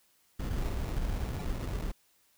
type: noise with sample-and-hold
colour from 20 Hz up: brown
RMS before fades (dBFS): -33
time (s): 0.39-1.92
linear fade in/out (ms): 10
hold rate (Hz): 1575
effects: white hiss -68 dBFS RMS until 2.37 s